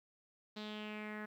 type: tone with low-pass filter sweep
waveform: sawtooth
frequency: 212.2 Hz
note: G#3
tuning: 38 cents sharp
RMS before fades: -45 dBFS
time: 0.56-1.26 s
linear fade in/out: 10 ms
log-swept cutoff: 4100 to 1700 Hz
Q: 4.3
effects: 12-bit